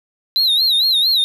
triangle tone with vibrato, 3951 Hz, B7, in tune, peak -11 dBFS, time 0.36-1.24 s, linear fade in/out 0 ms, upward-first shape sine, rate 4.4 Hz, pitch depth 140 cents each way, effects none

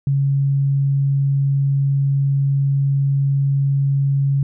sine tone, 138.59 Hz, C#3, in tune, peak -14 dBFS, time 0.07-4.43 s, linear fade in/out 2 ms, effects none

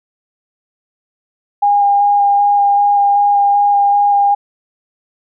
sine tone with vibrato, 811 Hz, G#5, 41 cents flat, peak -8 dBFS, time 1.62-4.35 s, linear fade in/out 10 ms, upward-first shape square, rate 2.6 Hz, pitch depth 9 cents each way, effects none

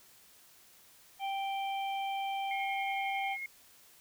harmonic tone, 784 Hz, G5, in tune, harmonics 1 / 3 / 4, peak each -33 / -43 / -45 dBFS, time 1.19-3.37 s, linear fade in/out 50 ms
sine tone with tremolo, 2155 Hz, C#7, 49 cents flat, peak -36 dBFS, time 2.51-3.46 s, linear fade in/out 2 ms, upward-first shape square, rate 11 Hz, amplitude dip 25%
effects white hiss -60 dBFS RMS until 4 s

